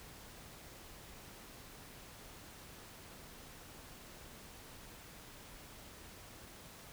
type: silence
effects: pink hiss -54 dBFS RMS until 6.92 s